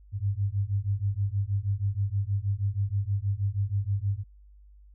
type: beating tone pair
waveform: sine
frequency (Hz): 97 / 103.3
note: G2 / G#2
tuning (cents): -18 / -9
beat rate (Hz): 6.3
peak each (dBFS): -28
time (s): 0.12-4.24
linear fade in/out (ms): 50
effects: added 50 Hz sine -50 dBFS peak until 4.94 s